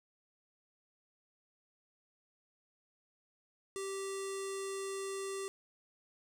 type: tone with low-pass filter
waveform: square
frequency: 390 Hz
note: G4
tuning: 9 cents flat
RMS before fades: -40 dBFS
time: 3.76-5.48 s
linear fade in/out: 0 ms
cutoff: 8600 Hz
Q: 4.1
effects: 10-bit